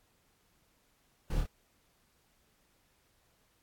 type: noise with echo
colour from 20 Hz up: brown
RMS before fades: -33 dBFS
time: 1.3-1.41 s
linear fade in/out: 5 ms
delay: 27 ms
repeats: 2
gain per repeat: -3 dB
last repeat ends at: 1.464 s
effects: pink hiss -71 dBFS RMS until 3.62 s + AAC 64 kbps